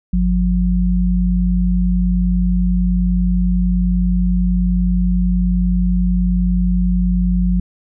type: tone pair together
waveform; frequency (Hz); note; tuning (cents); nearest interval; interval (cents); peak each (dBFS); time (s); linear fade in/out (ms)
sine; 50.6 / 180; G#1 / F#3; -44 / -47; octave + minor seventh; 2197; -15; 0.13-7.6; 5
effects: none